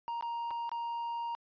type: tone with dropouts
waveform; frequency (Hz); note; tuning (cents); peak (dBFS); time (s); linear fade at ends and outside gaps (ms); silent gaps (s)
triangle; 936; A#5; +7; -32; 0.08-1.35; 0; 0.21-0.225 / 0.507-0.511 / 0.693-0.716
effects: resampled to 11025 Hz